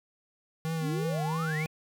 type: tone with vibrato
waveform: square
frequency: 158.5 Hz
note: D#3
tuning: 32 cents sharp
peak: -30 dBFS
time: 0.65-1.66 s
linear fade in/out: 0 ms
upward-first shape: triangle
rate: 3 Hz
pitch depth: 62 cents each way
type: exponential sweep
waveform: sine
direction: up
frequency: 230.6 to 2524 Hz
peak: -33 dBFS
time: 0.8-1.67 s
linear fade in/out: 50 ms
effects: none